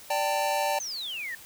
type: chord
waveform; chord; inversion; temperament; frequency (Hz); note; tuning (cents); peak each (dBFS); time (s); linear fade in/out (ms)
square; D suspended fourth; none; equal with one note detuned; 587.3 / 784 / 895.9; D5 / G5 / A5; 0 / 0 / +31; -30 / -30 / -30; 0.1-0.79; 5
type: exponential sweep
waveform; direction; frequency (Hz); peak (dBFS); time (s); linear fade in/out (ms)
sine; down; 6480 to 1760; -32; 0.8-1.35; 2
effects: white hiss -48 dBFS RMS until 1.45 s